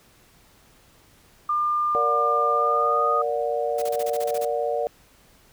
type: tone with pitch glide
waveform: sine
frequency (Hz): 1200 to 1238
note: D6 to D#6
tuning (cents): +37 to -9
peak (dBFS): -20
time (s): 1.49-3.22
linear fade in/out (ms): 5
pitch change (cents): +54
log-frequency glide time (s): 2.56-3.05
type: chord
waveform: sine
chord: Bb augmented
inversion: none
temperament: just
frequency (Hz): 466.2 / 582.7 / 728.4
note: Bb4 / D5 / F#5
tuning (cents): 0 / -14 / -27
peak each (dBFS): -26 / -26 / -28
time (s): 1.95-4.87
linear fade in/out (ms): 0
type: noise bursts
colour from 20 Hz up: white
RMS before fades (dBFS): -37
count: 10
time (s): 3.78-4.451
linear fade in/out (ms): 5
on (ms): 41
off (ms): 29
effects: pink hiss -56 dBFS RMS until 5.52 s